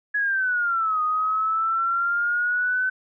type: exponential two-way sweep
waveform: sine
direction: down then up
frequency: 1691 to 1238 to 1521 Hz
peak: -20 dBFS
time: 0.14-2.9 s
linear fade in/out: 10 ms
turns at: 1.02 s
effects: none